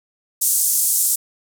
pink band-pass noise, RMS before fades -18 dBFS, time 0.41-1.16 s, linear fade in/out 10 ms, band 7500 to 14000 Hz, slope 24 dB/octave, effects none

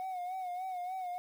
sine tone with vibrato, 734 Hz, F#5, 14 cents flat, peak -33 dBFS, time 0-1.18 s, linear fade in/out 0 ms, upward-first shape sine, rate 3.4 Hz, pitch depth 60 cents each way, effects tanh soft clip ceiling -35 dBFS + 10-bit

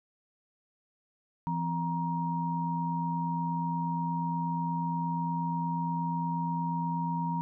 sine tone cluster, 168.4 / 256.8 / 943 Hz, E3 / C4 / A#5, +37 / -32 / +20 cents, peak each -31 / -39 / -32 dBFS, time 1.47-7.41 s, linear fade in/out 0 ms, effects none

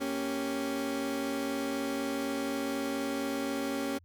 30% pulse chord, G diminished, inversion first, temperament equal, 233.1 / 277.2 / 392 Hz, Bb3 / Db4 / G4, 0 / 0 / 0 cents, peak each -36 / -30 / -36 dBFS, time 0-3.99 s, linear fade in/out 20 ms, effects added 86 Hz sine -57 dBFS peak until 4.04 s

